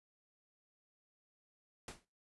pink noise with exponential decay, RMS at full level -43 dBFS, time 1.88-2.05 s, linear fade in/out 2 ms, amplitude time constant 36 ms, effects noise-tail reverb RT60 0.3 s tail -21 dB re dry + resampled to 24000 Hz

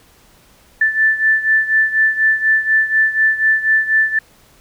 sine beating tone pair, 1760 / 1764.1 Hz, A6 / A6, 0 / +4 cents, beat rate 4.1 Hz, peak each -13 / -17 dBFS, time 0.81-4.19 s, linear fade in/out 5 ms, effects pink hiss -50 dBFS RMS until 4.6 s

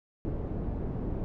pink low-pass noise, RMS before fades -33 dBFS, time 0.25-1.24 s, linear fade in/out 0 ms, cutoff 420 Hz, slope 12 dB/octave, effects none

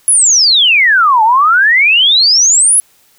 sine exponential two-way sweep, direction down then up, 10990 to 849 to 10990 Hz, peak -5 dBFS, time 0.08-2.8 s, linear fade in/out 0 ms, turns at 1.23 s, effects white hiss -50 dBFS RMS until 3.18 s

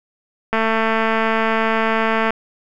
click train, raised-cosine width 0.5 ms, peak -4 dBFS, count 397, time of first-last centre 0.53-2.306 s, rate 223 Hz, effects none

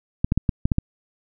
clicks, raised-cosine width 5 ms, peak -6 dBFS, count 7, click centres 0.245 / 0.321 / 0.376 / 0.492 / 0.655 / 0.718 / 0.784 s, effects none

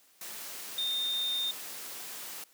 sine tone in noise, 3644 Hz, A#7, 40 cents flat, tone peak -29 dBFS, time 0.78-1.51 s, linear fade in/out 2 ms, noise white, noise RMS -42 dBFS, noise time 0.21-2.44 s, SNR +10 dB, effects white hiss -63 dBFS RMS until 2.53 s + high-pass 200 Hz 12 dB/octave

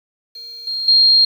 sine tone with level steps, 4222 Hz, C8, 15 cents sharp, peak -31 / -20 / -8 dBFS, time 0.35-1.25 s, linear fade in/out 5 ms, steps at 0.67 / 0.88 s, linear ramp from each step 2 ms, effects 8-bit

